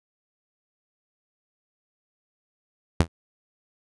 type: tone with exponential decay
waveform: sawtooth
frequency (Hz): 83.1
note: E2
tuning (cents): +15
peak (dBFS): -9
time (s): 3-3.08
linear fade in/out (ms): 5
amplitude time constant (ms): 16
effects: resampled to 24000 Hz